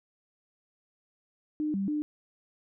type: tone with pitch steps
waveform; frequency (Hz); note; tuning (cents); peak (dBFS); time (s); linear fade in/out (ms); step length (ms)
sine; 303.6 / 196.2 / 299.6; D#4 / G3 / D4; -42 / +2 / +35; -27; 1.6-2.02; 0; 140
effects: none